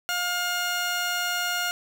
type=tone pair together; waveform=15% pulse; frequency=710 / 1420 Hz; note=F5 / F6; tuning=+28 / +28 cents; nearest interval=octave; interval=1200 cents; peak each=-23 dBFS; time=0.09-1.71 s; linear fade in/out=0 ms; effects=8-bit